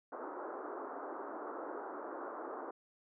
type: band-pass noise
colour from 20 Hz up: pink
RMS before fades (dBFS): -44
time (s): 0.12-2.71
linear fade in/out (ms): 5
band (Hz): 290 to 1400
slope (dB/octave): 48
effects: none